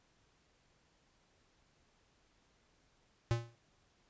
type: tone with exponential decay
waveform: square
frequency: 117.1 Hz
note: A#2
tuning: 8 cents sharp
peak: -27 dBFS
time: 3.31-3.55 s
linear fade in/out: 0 ms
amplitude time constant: 51 ms
effects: pink hiss -72 dBFS RMS until 4.09 s + resampled to 16000 Hz